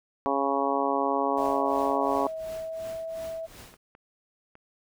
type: harmonic tone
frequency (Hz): 138.59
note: C#3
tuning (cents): 0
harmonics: 2 / 3 / 4 / 5 / 6 / 7 / 8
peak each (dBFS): -31 / -31 / -31 / -31 / -31 / -31 / -31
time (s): 0.26-2.27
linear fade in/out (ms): 0
type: noise with tremolo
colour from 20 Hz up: pink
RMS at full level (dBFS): -45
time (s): 1.37-3.77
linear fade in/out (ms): 5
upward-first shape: triangle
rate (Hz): 2.8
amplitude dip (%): 95
type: tone with pitch glide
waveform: sine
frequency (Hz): 642 to 652.5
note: E5 to E5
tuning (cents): -46 to -18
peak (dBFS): -32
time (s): 1.37-3.47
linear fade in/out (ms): 20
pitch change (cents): +28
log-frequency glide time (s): 2.45-2.94
type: clicks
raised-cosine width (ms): 0.5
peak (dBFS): -35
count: 3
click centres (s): 3.74 / 3.951 / 4.554
effects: none